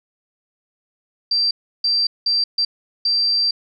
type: tone bursts at uneven times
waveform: sine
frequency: 4699 Hz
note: D8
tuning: in tune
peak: -15 dBFS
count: 5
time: 1.31-1.51 / 1.84-2.07 / 2.26-2.44 / 2.58-2.65 / 3.05-3.51 s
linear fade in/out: 5 ms
effects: none